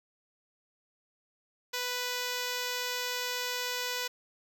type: tone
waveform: 5% pulse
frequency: 494.6 Hz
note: B4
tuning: 3 cents sharp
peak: -20 dBFS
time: 1.73-4.08 s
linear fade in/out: 10 ms
effects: none